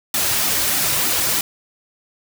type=noise with flanger; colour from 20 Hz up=white; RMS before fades=-19 dBFS; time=0.14-1.41 s; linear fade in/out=2 ms; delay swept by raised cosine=1.8 to 4.7 ms; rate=3.2 Hz; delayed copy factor=-0.65; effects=none